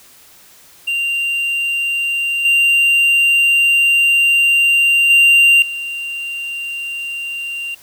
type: tone with level steps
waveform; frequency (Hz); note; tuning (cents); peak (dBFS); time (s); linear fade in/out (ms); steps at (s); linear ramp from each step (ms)
triangle; 2777; F7; -10; -14 / -8 / -5 / -20; 0.87-7.75; 10; 2.45 / 5.1 / 5.62; 2
effects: white hiss -45 dBFS RMS until 7.82 s